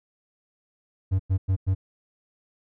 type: tone bursts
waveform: triangle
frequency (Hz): 94.9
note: F#2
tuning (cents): +44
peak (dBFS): -17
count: 4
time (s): 1.11-1.75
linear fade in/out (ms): 20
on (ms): 85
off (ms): 100
effects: none